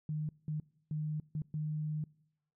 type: tone bursts at uneven times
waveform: sine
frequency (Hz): 152.9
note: D#3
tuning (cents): -30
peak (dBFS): -33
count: 5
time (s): 0.09-0.29 / 0.48-0.6 / 0.91-1.2 / 1.35-1.42 / 1.54-2.04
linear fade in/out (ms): 2
effects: noise-tail reverb RT60 0.8 s tail -24 dB re dry